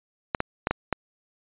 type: clicks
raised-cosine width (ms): 0.5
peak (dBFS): -8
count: 5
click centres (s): 0.348 / 0.404 / 0.671 / 0.71 / 0.927
effects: resampled to 8000 Hz